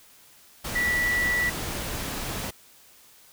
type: tone in noise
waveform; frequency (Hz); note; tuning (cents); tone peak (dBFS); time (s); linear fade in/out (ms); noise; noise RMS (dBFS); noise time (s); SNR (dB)
sine; 1950; B6; -23; -22; 0.75-1.5; 10; pink; -32; 0.64-2.51; +7
effects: white hiss -54 dBFS RMS until 3.32 s